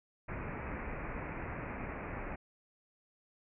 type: low-pass noise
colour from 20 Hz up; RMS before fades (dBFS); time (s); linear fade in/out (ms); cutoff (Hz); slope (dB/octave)
pink; -41; 0.28-2.36; 10; 2500; 96
effects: none